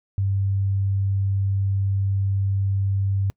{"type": "tone", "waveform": "sine", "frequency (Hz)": 98, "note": "G2", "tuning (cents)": 0, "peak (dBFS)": -19, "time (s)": [0.18, 3.3], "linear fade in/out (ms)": 0, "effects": ["noise-tail reverb RT60 0.1 s tail -26 dB re dry"]}